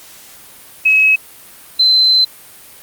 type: tone pair in turn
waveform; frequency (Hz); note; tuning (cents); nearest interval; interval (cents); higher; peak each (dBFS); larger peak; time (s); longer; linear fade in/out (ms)
sine; 2563 / 4069; E7 / C8; -49 / -49; minor sixth; 800; second; -7; neither; 0.85-1.16 / 1.79-2.25; second; 10
effects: white hiss -39 dBFS RMS until 2.82 s + Opus 48 kbps

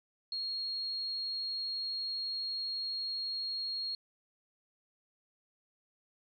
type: tone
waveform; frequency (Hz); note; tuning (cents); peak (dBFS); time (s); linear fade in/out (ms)
sine; 4278; C8; +38; -34; 0.32-3.95; 2
effects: none

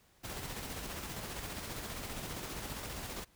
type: noise with tremolo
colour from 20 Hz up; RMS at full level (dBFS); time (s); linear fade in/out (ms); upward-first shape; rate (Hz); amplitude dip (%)
pink; -41; 0.23-3.25; 20; square; 15; 30
effects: pink hiss -67 dBFS RMS until 3.35 s

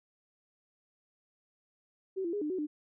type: tone with pitch steps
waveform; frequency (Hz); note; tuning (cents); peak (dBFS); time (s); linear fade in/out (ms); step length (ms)
sine; 381.3 / 339.2 / 411.5 / 300.7 / 372 / 299.7; G4 / E4 / G#4 / D4 / F#4 / D4; -48 / +50 / -16 / +41 / +9 / +35; -31; 2.16-2.67; 20; 85
effects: none

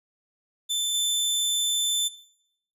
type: tone with level steps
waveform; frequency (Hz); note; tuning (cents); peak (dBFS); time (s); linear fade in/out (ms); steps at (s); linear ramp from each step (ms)
sawtooth; 3534; A7; +7; -21 / -19; 0.69-2.09; 20; 0.94; 5
effects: noise-tail reverb RT60 0.7 s tail -17 dB re dry + resampled to 32000 Hz

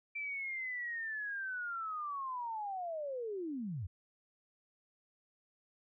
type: linear sweep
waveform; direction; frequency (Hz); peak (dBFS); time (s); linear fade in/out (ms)
sine; down; 2347 to 77.7; -37; 0.15-3.87; 10
effects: none

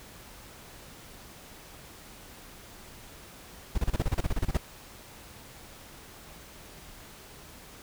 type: noise bursts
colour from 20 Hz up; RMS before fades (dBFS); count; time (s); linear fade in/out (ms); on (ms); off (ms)
brown; -25; 14; 3.75-4.573; 5; 30; 31
effects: pink hiss -49 dBFS RMS until 7.82 s

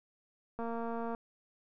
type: click train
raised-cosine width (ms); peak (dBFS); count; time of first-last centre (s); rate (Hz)
1; -26; 130; 0.59-1.148; 231
effects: none

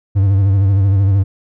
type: tone with vibrato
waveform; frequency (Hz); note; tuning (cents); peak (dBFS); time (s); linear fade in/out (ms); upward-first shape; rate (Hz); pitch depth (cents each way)
triangle; 98; G2; 0; -7; 0.15-1.24; 20; sine; 13; 58
effects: none

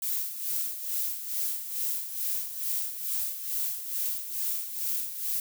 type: noise with tremolo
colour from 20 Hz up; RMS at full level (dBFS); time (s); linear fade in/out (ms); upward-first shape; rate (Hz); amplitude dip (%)
violet; -29; 0.02-5.4; 2; sine; 2.3; 65
effects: none

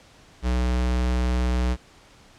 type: tone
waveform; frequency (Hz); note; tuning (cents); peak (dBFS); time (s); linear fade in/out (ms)
square; 61.74; B1; 0; -21; 0.42-1.77; 50
effects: pink hiss -52 dBFS RMS until 2.38 s + low-pass 7000 Hz 12 dB/octave

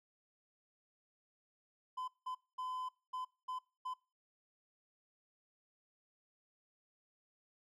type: tone bursts at uneven times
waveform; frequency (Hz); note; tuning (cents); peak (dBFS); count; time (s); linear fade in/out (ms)
triangle; 1017; C6; -50; -37; 6; 1.97-2.08 / 2.26-2.35 / 2.58-2.89 / 3.13-3.25 / 3.48-3.59 / 3.85-3.94; 10
effects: noise-tail reverb RT60 0.3 s tail -23 dB re dry

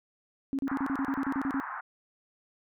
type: tone bursts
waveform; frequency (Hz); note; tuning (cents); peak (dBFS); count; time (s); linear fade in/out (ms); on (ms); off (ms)
sine; 272.4; C#4; -30; -27; 12; 0.53-1.6; 0; 58; 34
type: band-pass noise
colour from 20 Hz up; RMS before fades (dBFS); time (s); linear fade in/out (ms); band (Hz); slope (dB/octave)
pink; -38; 0.67-1.81; 10; 830 to 1700; 48
effects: none

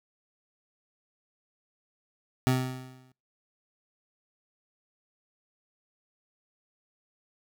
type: tone with exponential decay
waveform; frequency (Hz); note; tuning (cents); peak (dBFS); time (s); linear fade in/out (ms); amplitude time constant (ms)
25% pulse; 128.8; C3; -27; -16; 2.47-3.12; 0; 140
effects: noise-tail reverb RT60 0.3 s tail -26 dB re dry

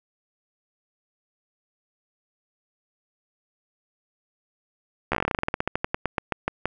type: slowing click train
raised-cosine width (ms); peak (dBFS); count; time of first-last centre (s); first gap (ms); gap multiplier
0.5; -8; 25; 5.12-6.656; 13; 1.12
effects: none

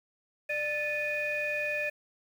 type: tone cluster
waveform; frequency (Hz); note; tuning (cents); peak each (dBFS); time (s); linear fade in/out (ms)
sine; 595 / 1752 / 2471; D5 / A6 / D#7; +22 / -8 / -13; -33 / -34 / -31; 0.49-1.9; 10
effects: tanh soft clip ceiling -22 dBFS + 9-bit

